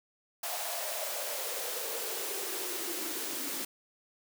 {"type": "noise with high-pass filter sweep", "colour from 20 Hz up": "white", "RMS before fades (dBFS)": -36, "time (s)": [0.43, 3.65], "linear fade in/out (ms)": 5, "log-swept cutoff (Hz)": [720, 270], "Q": 6.1, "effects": []}